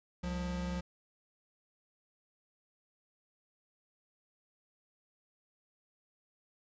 square tone pair together, 66.75 / 178.2 Hz, C2 / F3, +35 / +35 cents, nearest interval octave + perfect fourth, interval 1700 cents, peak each -40 / -37 dBFS, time 0.23-0.81 s, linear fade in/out 10 ms, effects resampled to 16000 Hz

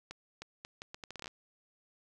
accelerating click train, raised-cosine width 0.2 ms, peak -26 dBFS, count 14, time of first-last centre 0.11-1.279 s, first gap 310 ms, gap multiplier 0.74, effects none

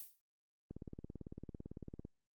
violet noise with exponential decay, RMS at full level -44 dBFS, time 0-0.21 s, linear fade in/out 2 ms, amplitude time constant 44 ms
click train, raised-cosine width 3 ms, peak -34 dBFS, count 25, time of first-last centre 0.71-2.051 s, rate 17.9 Hz
effects Opus 32 kbps

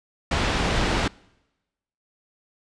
pink low-pass noise, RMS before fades -23 dBFS, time 0.31-1.08 s, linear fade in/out 5 ms, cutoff 4100 Hz, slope 12 dB/octave, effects noise-tail reverb RT60 1.0 s tail -25 dB re dry + resampled to 22050 Hz

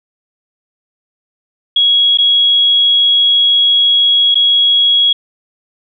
sine tone with dropouts, 3322 Hz, G#7, in tune, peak -7 dBFS, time 1.76-5.13 s, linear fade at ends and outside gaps 5 ms, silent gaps 2.174-2.185 / 4.345-4.354 s, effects none

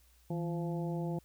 harmonic tone with a mistuned harmonic, 172.5 Hz, F3, 21 cents flat, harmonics 1 / 2 / 3 / 4 / 5, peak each -34 / -40 / -44 / -46 / -48 dBFS, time 0.3-1.19 s, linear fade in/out 5 ms, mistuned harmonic 1, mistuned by -96 cents, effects added 60 Hz sine -63 dBFS peak until 1.24 s + white hiss -68 dBFS RMS until 1.24 s

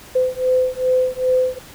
sine beating tone pair, 509 / 511.5 Hz, C5 / C5, -48 / -39 cents, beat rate 2.5 Hz, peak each -18 dBFS, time 0.15-1.59 s, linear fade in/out 10 ms, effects pink hiss -41 dBFS RMS until 1.74 s

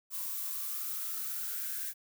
violet noise with high-pass filter sweep, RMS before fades -37 dBFS, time 0.1-1.94 s, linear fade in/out 50 ms, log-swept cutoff 1000 to 1600 Hz, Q 7.7, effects none

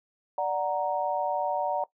sine chord, D augmented, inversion none, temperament equal, 587.3 / 740 / 932.3 Hz, D5 / F#5 / A#5, 0 / 0 / 0 cents, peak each -30 / -29 / -30 dBFS, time 0.38-1.84 s, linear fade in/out 2 ms, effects noise-tail reverb RT60 0.1 s tail -18 dB re dry

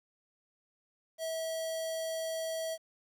square tone with notch filter, 648 Hz, E5, 30 cents flat, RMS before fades -36 dBFS, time 1.18-2.78 s, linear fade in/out 50 ms, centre 1400 Hz, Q 0.59, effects 11-bit

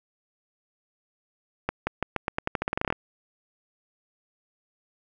accelerating click train, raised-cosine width 0.5 ms, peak -10 dBFS, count 17, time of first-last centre 1.69-2.925 s, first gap 180 ms, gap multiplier 0.87, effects none

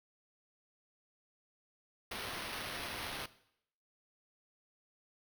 blue noise with sample-and-hold, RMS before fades -42 dBFS, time 2.11-3.26 s, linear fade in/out 5 ms, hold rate 7350 Hz, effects noise-tail reverb RT60 0.7 s tail -17 dB re dry

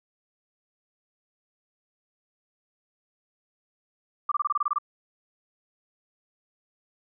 sine tone bursts, 1180 Hz, D6, 8 cents sharp, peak -21 dBFS, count 10, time 4.29-4.785 s, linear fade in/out 5 ms, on 27 ms, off 25 ms, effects none

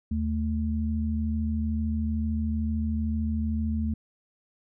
sine tone pair together, 77.78 / 220 Hz, D#2 / A3, 0 / 0 cents, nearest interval octave + tritone, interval 1800 cents, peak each -27 / -28 dBFS, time 0.11-3.94 s, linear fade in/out 5 ms, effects none

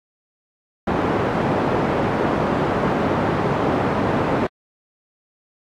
pink band-pass noise, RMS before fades -20 dBFS, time 0.87-4.47 s, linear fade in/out 5 ms, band 150 to 1100 Hz, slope 12 dB/octave, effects AAC 64 kbps

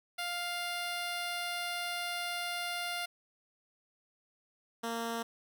10% pulse tone pair in turn, 701 / 230.6 Hz, F5 / A#3, +6 / -19 cents, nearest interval octave + perfect fifth, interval 1925 cents, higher first, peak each -26 dBFS, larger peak neither, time 0.18-3.06 / 4.83-5.23 s, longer first, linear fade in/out 10 ms, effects none

